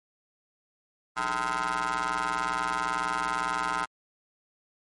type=ring-modulated tone; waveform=20% pulse; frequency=122.1 Hz; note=B2; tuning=19 cents flat; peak=-19 dBFS; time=1.16-3.86 s; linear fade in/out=20 ms; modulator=1150 Hz; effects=MP3 48 kbps

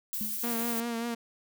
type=noise with tremolo; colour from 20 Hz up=violet; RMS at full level=-33 dBFS; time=0.13-0.8 s; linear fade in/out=0 ms; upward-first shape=triangle; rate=11 Hz; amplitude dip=25%
type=tone with exponential decay; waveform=sine; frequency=212.2 Hz; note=G#3; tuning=38 cents sharp; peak=-32 dBFS; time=0.21-0.47 s; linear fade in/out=0 ms; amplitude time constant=55 ms
type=tone with vibrato; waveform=sawtooth; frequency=233.1 Hz; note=A#3; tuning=in tune; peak=-27 dBFS; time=0.43-1.15 s; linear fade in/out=10 ms; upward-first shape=triangle; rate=5.1 Hz; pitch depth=44 cents each way
effects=none

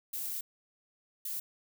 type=noise bursts at uneven times; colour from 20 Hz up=violet; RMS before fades=-37 dBFS; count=2; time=0.13-0.41 / 1.25-1.4 s; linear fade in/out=5 ms; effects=none

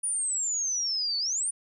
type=exponential two-way sweep; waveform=sine; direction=down then up; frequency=9720 to 4435 to 9720 Hz; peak=-26 dBFS; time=0.03-1.51 s; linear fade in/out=10 ms; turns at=1.18 s; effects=none

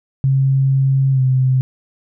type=tone with pitch glide; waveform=sine; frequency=134.9 to 130 Hz; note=C#3 to C3; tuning=-47 to -11 cents; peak=-11 dBFS; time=0.24-1.61 s; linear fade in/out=0 ms; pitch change=-64 cents; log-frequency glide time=1.12-1.21 s; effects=none

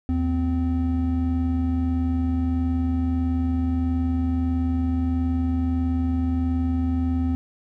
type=tone pair together; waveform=triangle; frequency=78.85 / 258.1 Hz; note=D#2 / C4; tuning=+24 / -23 cents; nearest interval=octave + major sixth; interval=2053 cents; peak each=-21 dBFS; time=0.09-7.35 s; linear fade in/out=0 ms; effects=none

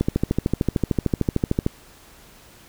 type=click train; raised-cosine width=3 ms; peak=-6 dBFS; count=23; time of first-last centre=0.01-1.664 s; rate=13.3 Hz; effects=pink hiss -49 dBFS RMS until 2.68 s

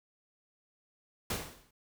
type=noise with exponential decay; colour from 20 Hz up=pink; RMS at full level=-31 dBFS; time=1.3-1.71 s; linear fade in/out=5 ms; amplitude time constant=89 ms; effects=none

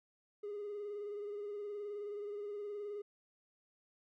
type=tone with vibrato; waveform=triangle; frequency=411.9 Hz; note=G#4; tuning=14 cents flat; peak=-37 dBFS; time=0.43-3.02 s; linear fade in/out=10 ms; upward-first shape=sine; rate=19 Hz; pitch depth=35 cents each way; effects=tanh soft clip ceiling -36 dBFS

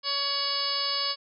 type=harmonic tone with a mistuned harmonic; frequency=561 Hz; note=C#5; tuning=21 cents sharp; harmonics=1 / 2 / 3 / 4 / 5 / 6 / 7 / 8 / 9; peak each=-40 / -34 / -41 / -40 / -36 / -38 / -37 / -30 / -31 dBFS; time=0.03-1.16 s; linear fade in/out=50 ms; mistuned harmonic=5; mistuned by=+52 cents; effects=none

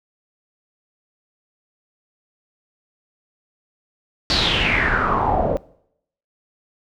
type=noise with low-pass filter sweep; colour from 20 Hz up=pink; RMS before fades=-19 dBFS; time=4.3-5.57 s; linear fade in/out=0 ms; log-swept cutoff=4700 to 530 Hz; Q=6; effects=noise-tail reverb RT60 0.7 s tail -21 dB re dry

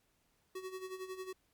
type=tone with tremolo; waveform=square; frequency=374.6 Hz; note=F#4; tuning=21 cents sharp; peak=-40 dBFS; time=0.55-1.33 s; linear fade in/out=5 ms; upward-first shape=sine; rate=11 Hz; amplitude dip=70%; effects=pink hiss -75 dBFS RMS until 1.53 s + MP3 96 kbps

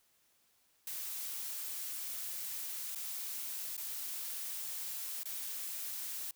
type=noise with dropouts; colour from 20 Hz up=blue; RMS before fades=-41 dBFS; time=0.87-6.31 s; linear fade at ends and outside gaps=2 ms; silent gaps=2.949-2.957 / 3.768-3.777 / 5.233-5.255 s; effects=white hiss -72 dBFS RMS until 6.35 s

